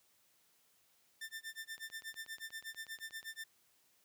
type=tone with tremolo; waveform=sawtooth; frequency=1788 Hz; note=A6; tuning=27 cents sharp; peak=-38 dBFS; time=1.21-3.44 s; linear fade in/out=5 ms; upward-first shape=sine; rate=8.3 Hz; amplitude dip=100%
type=click train; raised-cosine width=0.2 ms; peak=-39 dBFS; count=13; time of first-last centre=1.78-3.229 s; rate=8.28 Hz
effects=white hiss -72 dBFS RMS until 4.04 s + high-pass 60 Hz 12 dB/octave